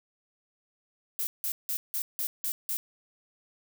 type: noise bursts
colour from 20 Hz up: violet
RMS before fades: -31 dBFS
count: 7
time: 1.19-2.77 s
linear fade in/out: 0 ms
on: 80 ms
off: 170 ms
effects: none